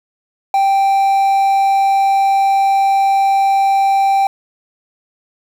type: tone with quantisation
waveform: triangle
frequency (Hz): 784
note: G5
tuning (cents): 0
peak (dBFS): -8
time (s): 0.54-4.27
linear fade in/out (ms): 2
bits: 6
effects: none